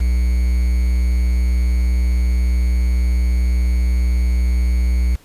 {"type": "tone with quantisation", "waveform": "triangle", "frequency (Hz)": 61, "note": "B1", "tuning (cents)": -21, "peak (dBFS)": -11, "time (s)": [0, 5.16], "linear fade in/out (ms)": 10, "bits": 6, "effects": ["pink hiss -50 dBFS RMS until 5.24 s", "resampled to 32000 Hz"]}